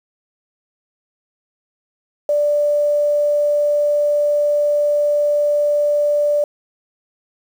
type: tone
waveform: sine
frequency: 587.3 Hz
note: D5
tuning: in tune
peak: -13 dBFS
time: 2.29-6.44 s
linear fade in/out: 2 ms
effects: 7-bit